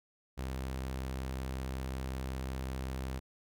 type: tone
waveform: sawtooth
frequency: 65.41 Hz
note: C2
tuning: in tune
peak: -32 dBFS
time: 0.37-3.2 s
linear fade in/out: 20 ms
effects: none